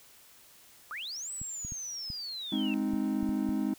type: linear two-way sweep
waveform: sine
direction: up then down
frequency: 1136 to 8060 to 2614 Hz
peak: -36 dBFS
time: 0.91-2.74 s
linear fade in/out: 0 ms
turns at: 1.32 s
type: clicks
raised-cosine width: 5 ms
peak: -29 dBFS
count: 8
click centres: 1.416 / 1.649 / 1.722 / 2.102 / 2.936 / 3.23 / 3.291 / 3.491 s
type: chord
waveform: triangle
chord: Ab major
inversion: none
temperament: equal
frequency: 207.7 / 261.6 / 311.1 Hz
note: Ab3 / C4 / Eb4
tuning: 0 / 0 / 0 cents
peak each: -30 / -30 / -31 dBFS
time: 2.52-3.74 s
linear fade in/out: 5 ms
effects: white hiss -57 dBFS RMS until 3.78 s